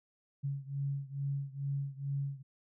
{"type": "beating tone pair", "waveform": "sine", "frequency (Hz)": [138.59, 140.89], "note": ["C#3", "C#3"], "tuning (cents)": [0, 28], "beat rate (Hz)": 2.3, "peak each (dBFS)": [-36, -38], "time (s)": [0.43, 2.43], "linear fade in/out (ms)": 20, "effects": []}